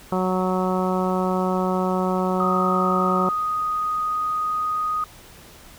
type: harmonic tone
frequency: 185 Hz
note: F#3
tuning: in tune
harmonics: 1 / 2 / 3 / 4 / 5 / 6 / 7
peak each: -23 / -26 / -28 / -29 / -30 / -31 / -31 dBFS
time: 0.12-3.29 s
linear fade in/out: 2 ms
type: tone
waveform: sine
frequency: 1244.5 Hz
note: D#6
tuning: in tune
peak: -21 dBFS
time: 2.4-5.04 s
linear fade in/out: 2 ms
effects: pink hiss -46 dBFS RMS until 5.78 s